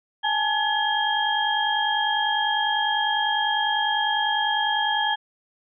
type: tone cluster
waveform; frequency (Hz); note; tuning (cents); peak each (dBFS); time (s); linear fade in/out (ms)
sine; 828 / 878 / 1696 / 3222; G#5 / A5 / G#6 / G7; -5 / -4 / +36 / +47; -26; 0.23-5.16; 20
effects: none